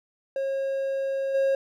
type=tone with level steps; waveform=triangle; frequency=542 Hz; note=C#5; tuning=39 cents flat; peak=-23 / -18 dBFS; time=0.36-1.55 s; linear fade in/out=2 ms; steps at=1.34 s; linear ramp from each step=10 ms; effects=none